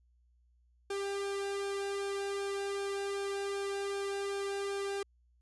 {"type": "tone with flanger", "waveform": "sawtooth", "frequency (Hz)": 397.5, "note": "G4", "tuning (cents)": 24, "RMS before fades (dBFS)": -36, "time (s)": [0.9, 5.03], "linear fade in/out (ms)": 5, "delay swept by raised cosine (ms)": [1, 1.6], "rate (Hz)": 2.6, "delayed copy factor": -0.75, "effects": ["added 60 Hz sine -65 dBFS peak until 5.41 s", "resampled to 24000 Hz"]}